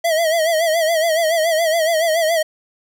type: tone with vibrato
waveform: square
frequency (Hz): 650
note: E5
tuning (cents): -24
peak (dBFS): -15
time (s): 0.04-2.43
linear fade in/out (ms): 10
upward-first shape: sine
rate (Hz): 7.1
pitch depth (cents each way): 84
effects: none